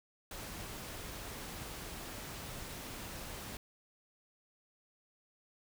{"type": "noise", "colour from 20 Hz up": "pink", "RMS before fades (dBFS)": -45, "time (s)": [0.31, 3.57], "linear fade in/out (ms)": 2, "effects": []}